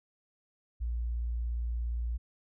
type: tone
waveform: sine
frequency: 58.6 Hz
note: A#1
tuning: 10 cents sharp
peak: -30 dBFS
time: 0.8-2.18 s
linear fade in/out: 20 ms
effects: none